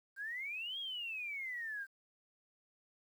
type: exponential two-way sweep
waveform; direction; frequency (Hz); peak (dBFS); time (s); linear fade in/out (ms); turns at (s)
sine; up then down; 1558 to 3322 to 1558; -39; 0.16-1.87; 50; 0.79
effects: 11-bit